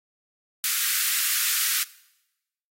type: high-pass noise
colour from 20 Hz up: white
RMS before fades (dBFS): -24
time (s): 0.64-1.83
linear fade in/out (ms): 0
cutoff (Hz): 1300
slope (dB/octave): 48
effects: noise-tail reverb RT60 0.9 s tail -20 dB re dry + AAC 48 kbps